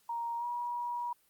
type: tone with pitch glide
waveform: sine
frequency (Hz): 936 to 961.2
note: A#5 to B5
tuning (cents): +7 to -47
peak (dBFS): -33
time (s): 0.09-1.13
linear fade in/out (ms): 5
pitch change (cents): +46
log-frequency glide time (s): 0.38-0.45
effects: white hiss -69 dBFS RMS until 1.29 s + Opus 48 kbps